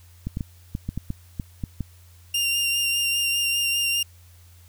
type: clicks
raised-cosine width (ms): 5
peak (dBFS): -15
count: 10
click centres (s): 0.27 / 0.371 / 0.408 / 0.751 / 0.89 / 0.976 / 1.104 / 1.398 / 1.638 / 1.807
type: tone with vibrato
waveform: sawtooth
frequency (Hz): 2788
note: F7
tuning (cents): -4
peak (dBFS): -18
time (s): 2.34-4.03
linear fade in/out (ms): 5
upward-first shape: sine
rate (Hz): 5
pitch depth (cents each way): 16
effects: added 87 Hz sine -48 dBFS peak until 4.68 s + white hiss -57 dBFS RMS until 4.68 s